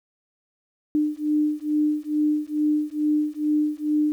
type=beating tone pair; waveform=sine; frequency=300 / 302.3 Hz; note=D4 / D#4; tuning=+37 / -50 cents; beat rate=2.3 Hz; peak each=-23 / -23 dBFS; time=0.95-4.12 s; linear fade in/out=0 ms; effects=9-bit